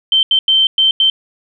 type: tone bursts at uneven times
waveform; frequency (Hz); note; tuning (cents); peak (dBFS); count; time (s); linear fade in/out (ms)
sine; 3112; G7; -13; -8; 5; 0.12-0.23 / 0.31-0.39 / 0.48-0.67 / 0.78-0.91 / 1-1.1; 2
effects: none